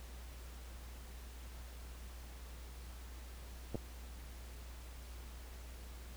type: clicks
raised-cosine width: 2 ms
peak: -26 dBFS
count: 2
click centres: 3.746 / 3.755 s
effects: added 60 Hz sine -48 dBFS peak until 6.16 s + pink hiss -57 dBFS RMS until 6.16 s